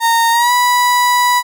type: tone with pitch glide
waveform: 35% pulse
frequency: 922 to 982.5 Hz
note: A#5 to B5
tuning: -19 to -9 cents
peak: -8 dBFS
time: 0-1.43 s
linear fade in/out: 50 ms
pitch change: +110 cents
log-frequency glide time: 0.31-0.52 s
effects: none